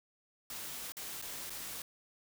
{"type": "noise with dropouts", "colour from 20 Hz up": "white", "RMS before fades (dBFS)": -43, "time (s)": [0.5, 1.82], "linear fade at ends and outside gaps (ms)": 2, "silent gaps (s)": [[0.921, 0.968], [1.216, 1.223], [1.497, 1.503]], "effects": []}